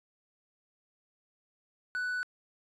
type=tone; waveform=triangle; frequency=1487 Hz; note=F#6; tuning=8 cents sharp; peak=-29 dBFS; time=1.95-2.23 s; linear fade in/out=0 ms; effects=resampled to 22050 Hz